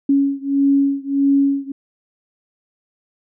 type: beating tone pair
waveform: sine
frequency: 277.2 / 278.8 Hz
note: C#4 / C#4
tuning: 0 / +10 cents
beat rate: 1.6 Hz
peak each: -16 / -17 dBFS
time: 0.09-1.72 s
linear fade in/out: 5 ms
effects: none